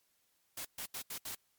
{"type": "noise bursts at uneven times", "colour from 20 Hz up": "white", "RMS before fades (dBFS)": -42, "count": 5, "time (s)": [[0.57, 0.65], [0.78, 0.86], [0.94, 1.02], [1.1, 1.18], [1.25, 1.35]], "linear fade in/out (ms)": 5, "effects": ["white hiss -75 dBFS RMS until 1.58 s", "MP3 96 kbps"]}